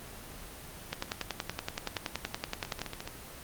two click trains, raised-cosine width 0.2 ms, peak -14 / -20 dBFS, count 21 / 7, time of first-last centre 0.93-2.817 / 2.65-3.076 s, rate 10.6 / 14.1 Hz, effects pink hiss -46 dBFS RMS until 3.43 s + Opus 24 kbps

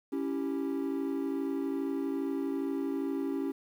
triangle chord, C# diminished, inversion none, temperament equal, 277.2 / 329.6 / 392 Hz, C#4 / E4 / G4, 0 / 0 / 0 cents, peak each -30 / -34 / -34 dBFS, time 0.12-3.52 s, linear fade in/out 10 ms, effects tanh soft clip ceiling -21 dBFS + 10-bit

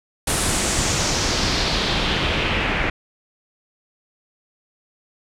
pink noise with low-pass filter sweep, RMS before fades -21 dBFS, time 0.27-2.9 s, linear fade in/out 5 ms, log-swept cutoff 10000 to 2200 Hz, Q 2.4, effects none

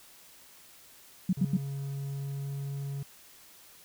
sine tone bursts, 185 Hz, F#3, in tune, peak -22 dBFS, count 3, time 1.29-1.57 s, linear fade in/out 5 ms, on 40 ms, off 80 ms
triangle tone with pitch glide, 138.59 to 139.47 Hz, C#3 to C#3, 0 to +11 cents, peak -31 dBFS, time 1.37-3.03 s, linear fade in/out 5 ms, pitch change +11 cents, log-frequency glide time 1.87-2.76 s
effects white hiss -55 dBFS RMS until 3.84 s

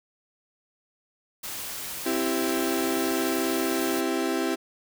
white noise, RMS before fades -35 dBFS, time 1.43-4.01 s, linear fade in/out 10 ms
35% pulse chord, C major, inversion none, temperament equal with one note detuned, 261.6 / 331.3 / 392 Hz, C4 / E4 / G4, 0 / +9 / 0 cents, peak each -28 / -26 / -28 dBFS, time 2.05-4.56 s, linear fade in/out 20 ms
effects none

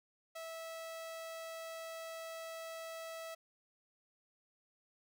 sawtooth tone, 653 Hz, E5, 17 cents flat, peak -40 dBFS, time 0.35-3.35 s, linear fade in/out 10 ms, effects none

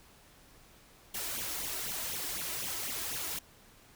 white noise with flanger, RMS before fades -37 dBFS, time 1.14-3.39 s, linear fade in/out 5 ms, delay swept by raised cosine 0.3 to 3.1 ms, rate 4 Hz, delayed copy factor +1, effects pink hiss -59 dBFS RMS until 3.95 s

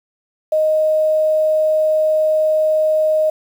sine tone, 622.3 Hz, D#5, in tune, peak -12 dBFS, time 0.52-3.3 s, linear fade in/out 5 ms, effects 7-bit

